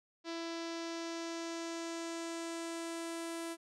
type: tone with low-pass filter sweep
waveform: sawtooth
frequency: 333 Hz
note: E4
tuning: 18 cents sharp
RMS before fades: -41 dBFS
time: 0.24-3.57 s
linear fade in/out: 50 ms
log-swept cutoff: 4900 to 10000 Hz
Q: 2.1
effects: none